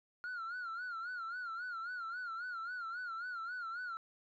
sine tone with vibrato, 1409 Hz, F6, 15 cents sharp, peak -37 dBFS, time 0.24-3.97 s, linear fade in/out 0 ms, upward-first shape sine, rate 3.7 Hz, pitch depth 110 cents each way, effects tanh soft clip ceiling -38 dBFS

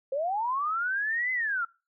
sine linear two-way sweep, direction up then down, 517 to 2056 to 1330 Hz, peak -26 dBFS, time 0.12-1.65 s, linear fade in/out 5 ms, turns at 1.32 s, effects noise-tail reverb RT60 0.3 s tail -23 dB re dry

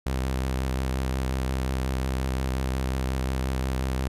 sawtooth tone with vibrato, 65.2 Hz, C2, 5 cents flat, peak -21 dBFS, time 0.06-4.08 s, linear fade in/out 5 ms, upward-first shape sine, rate 5.6 Hz, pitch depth 27 cents each way, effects resampled to 32000 Hz

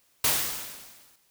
white noise with exponential decay, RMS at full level -21 dBFS, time 0.24-1.16 s, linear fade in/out 5 ms, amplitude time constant 200 ms, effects white hiss -66 dBFS RMS until 1.3 s

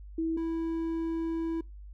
sine / triangle tone pair in turn, 325.4 / 328.2 Hz, E4 / E4, -22 / -8 cents, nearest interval unison, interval 14 cents, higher second, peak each -27 dBFS, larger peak neither, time 0.18-0.37 / 0.37-1.61 s, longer second, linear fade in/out 5 ms, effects noise-tail reverb RT60 0.2 s tail -23 dB re dry + added 50 Hz sine -43 dBFS peak until 1.93 s

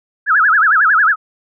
sine tone with vibrato, 1473 Hz, F#6, 8 cents flat, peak -8 dBFS, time 0.26-1.16 s, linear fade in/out 50 ms, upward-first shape sine, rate 11 Hz, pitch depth 270 cents each way, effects none

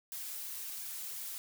blue noise with flanger, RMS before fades -42 dBFS, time 0.12-1.38 s, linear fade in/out 0 ms, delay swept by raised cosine 1.5 to 7 ms, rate 2.8 Hz, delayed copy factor -0.8, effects none

